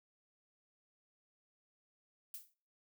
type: noise with exponential decay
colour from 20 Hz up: violet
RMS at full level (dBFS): -43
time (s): 2.34-2.54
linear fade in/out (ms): 2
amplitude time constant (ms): 42
effects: noise-tail reverb RT60 0.5 s tail -26 dB re dry